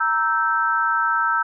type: chord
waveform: sine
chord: E diminished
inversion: second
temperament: equal with one note detuned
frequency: 932.3 / 1318.5 / 1555.4 Hz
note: Bb5 / E6 / G6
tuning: 0 / 0 / -14 cents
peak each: -24 / -20 / -22 dBFS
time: 0-1.43 s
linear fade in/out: 10 ms
effects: none